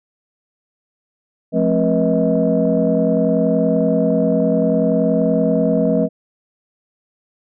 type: tone cluster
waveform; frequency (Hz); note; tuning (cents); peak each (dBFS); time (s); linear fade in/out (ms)
sine; 175.3 / 215.9 / 266.2 / 483.1 / 634; F3 / A3 / C4 / B4 / D#5; +7 / -33 / +30 / -38 / +32; -19; 1.52-6.09; 50
effects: tanh soft clip ceiling -4 dBFS